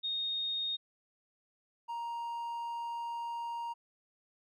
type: tone pair in turn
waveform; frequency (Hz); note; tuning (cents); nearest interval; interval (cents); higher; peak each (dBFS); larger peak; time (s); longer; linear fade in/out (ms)
sine / triangle; 3708 / 936.7; A#7 / A#5; -10 / +8; 2 octaves; 2382; first; -32 / -34; first; 0.03-0.77 / 1.88-3.74; second; 20
effects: none